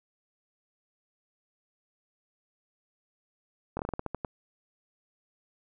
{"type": "slowing click train", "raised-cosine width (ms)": 1, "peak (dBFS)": -18, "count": 10, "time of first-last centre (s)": [3.77, 4.248], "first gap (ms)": 22, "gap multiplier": 1.21, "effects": []}